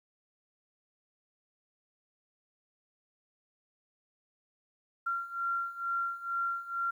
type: beating tone pair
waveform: sine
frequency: 1375 / 1377.2 Hz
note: F6 / F6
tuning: -27 / -25 cents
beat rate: 2.2 Hz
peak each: -36 / -33 dBFS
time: 5.06-6.91 s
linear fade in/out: 10 ms
effects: 11-bit